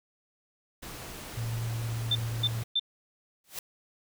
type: noise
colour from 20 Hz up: pink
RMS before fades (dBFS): -42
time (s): 0.82-2.64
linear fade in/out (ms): 10
type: tone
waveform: sine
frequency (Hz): 114.7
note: A#2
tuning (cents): -28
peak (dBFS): -30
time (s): 1.37-2.63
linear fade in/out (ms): 5
type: tone bursts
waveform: sine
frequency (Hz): 3562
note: A7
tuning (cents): +21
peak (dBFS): -23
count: 3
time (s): 2.11-2.796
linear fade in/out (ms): 5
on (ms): 42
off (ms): 280
type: noise with exponential growth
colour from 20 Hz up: white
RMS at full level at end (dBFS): -33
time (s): 3.44-3.59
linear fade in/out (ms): 2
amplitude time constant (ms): 32
effects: none